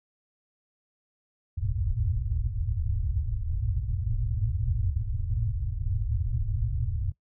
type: low-pass noise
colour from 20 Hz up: white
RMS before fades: -28 dBFS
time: 1.57-7.12 s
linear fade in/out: 10 ms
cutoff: 120 Hz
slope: 96 dB/octave
effects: noise-tail reverb RT60 0.1 s tail -19 dB re dry